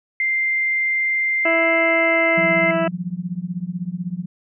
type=tone with pitch glide; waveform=sine; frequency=2093 to 2077 Hz; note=C7 to C7; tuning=0 to -13 cents; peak=-17 dBFS; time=0.2-2.71 s; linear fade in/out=2 ms; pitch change=-13 cents; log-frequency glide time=1.72-2.49 s
type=harmonic tone; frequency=329.6 Hz; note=E4; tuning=in tune; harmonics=1 / 2 / 3 / 4 / 5 / 6 / 7 / 8 / 9; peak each=-24 / -19 / -31 / -27 / -31 / -33 / -41 / -32 / -40 dBFS; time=1.45-2.88 s; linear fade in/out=5 ms
type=tone with tremolo; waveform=sine; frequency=178 Hz; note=F3; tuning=33 cents sharp; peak=-19 dBFS; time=2.37-4.26 s; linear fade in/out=10 ms; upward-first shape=triangle; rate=16 Hz; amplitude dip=100%
effects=none